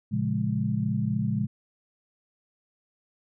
sine chord, Bb minor seventh, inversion none, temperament equal with one note detuned, 114.87 / 138.59 / 174.61 / 207.7 Hz, Bb2 / Db3 / F3 / Ab3, -25 / 0 / 0 / 0 cents, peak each -29 / -30 / -32 / -28 dBFS, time 0.11-1.47 s, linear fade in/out 20 ms, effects none

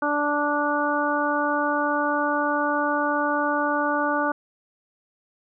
harmonic tone, 292.8 Hz, D4, 5 cents flat, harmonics 1 / 2 / 3 / 4 / 5, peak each -27 / -27 / -27 / -27 / -27 dBFS, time 0.02-4.32 s, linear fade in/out 5 ms, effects none

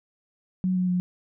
sine tone with pitch steps, 185 / 182.45 / 179.94 Hz, F#3 / F#3 / F#3, 0 / -24 / -48 cents, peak -21 dBFS, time 0.64-1 s, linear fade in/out 0 ms, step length 120 ms, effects none

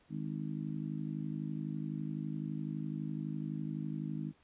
harmonic tone, 51.91 Hz, G#1, in tune, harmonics 3 / 4 / 5 / 6, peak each -39 / -41 / -43 / -45 dBFS, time 0.09-4.33 s, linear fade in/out 50 ms, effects pink hiss -68 dBFS RMS until 4.43 s + resampled to 8000 Hz

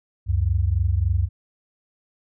sine tone pair together, 70.1 / 93.57 Hz, C#2 / F#2, +20 / +20 cents, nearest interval perfect fourth, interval 500 cents, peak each -21 / -20 dBFS, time 0.26-1.29 s, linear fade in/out 50 ms, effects none

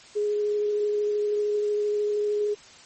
sine tone with vibrato, 417 Hz, G#4, 7 cents sharp, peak -22 dBFS, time 0.15-2.55 s, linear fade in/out 20 ms, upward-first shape triangle, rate 13 Hz, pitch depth 11 cents each way, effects white hiss -49 dBFS RMS until 2.85 s + MP3 32 kbps

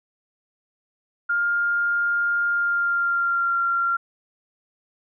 sine tone with pitch glide, 1407 to 1379.6 Hz, F6 to F6, +12 to -22 cents, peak -19 dBFS, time 1.29-3.97 s, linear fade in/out 10 ms, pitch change -34 cents, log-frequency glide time 2.46-3.58 s, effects none

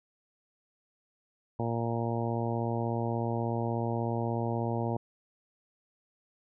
harmonic tone, 116.5 Hz, A#2, 1 cent flat, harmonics 1 / 2 / 3 / 4 / 5 / 6 / 7 / 8, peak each -32 / -35 / -37 / -38 / -39 / -40 / -40 / -41 dBFS, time 1.59-4.97 s, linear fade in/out 5 ms, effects none

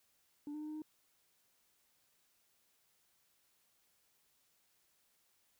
sine tone with pitch steps, 292.5 / 302.2 / 304.6 / 306.5 / 308.7 Hz, D4 / D4 / D#4 / D#4 / D#4, -7 / +50 / -37 / -26 / -14 cents, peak -39 dBFS, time 0.47-0.82 s, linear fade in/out 2 ms, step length 70 ms, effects tanh soft clip ceiling -40 dBFS + white hiss -75 dBFS RMS until 5.59 s

